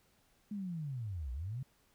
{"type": "linear two-way sweep", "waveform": "sine", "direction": "down then up", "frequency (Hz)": [212.9, 58.27, 137.8], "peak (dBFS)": -37, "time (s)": [0.51, 1.63], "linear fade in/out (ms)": 5, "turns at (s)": 1.32, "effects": ["pink hiss -71 dBFS RMS until 1.94 s"]}